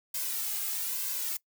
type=noise with flanger; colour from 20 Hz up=blue; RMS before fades=-33 dBFS; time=0.14-1.37 s; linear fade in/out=5 ms; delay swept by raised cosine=1.9 to 2.43 ms; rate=1.1 Hz; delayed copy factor=+0.8; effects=noise-tail reverb RT60 0.1 s tail -21 dB re dry